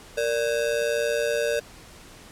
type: ring-modulated tone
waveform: square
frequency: 525 Hz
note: C5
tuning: 6 cents sharp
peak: -20 dBFS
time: 0.17-1.6 s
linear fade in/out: 10 ms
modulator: 60.4 Hz
effects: pink hiss -47 dBFS RMS until 2.31 s + low-pass 11000 Hz 12 dB/octave